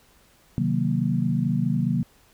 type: chord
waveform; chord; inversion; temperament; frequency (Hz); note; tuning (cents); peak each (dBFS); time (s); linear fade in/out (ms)
sine; C half-diminished seventh; none; equal; 130.81 / 155.56 / 185 / 233.1; C3 / Eb3 / Gb3 / Bb3; 0 / 0 / 0 / 0; -26; 0.58-2.03; 0
effects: pink hiss -58 dBFS RMS until 2.33 s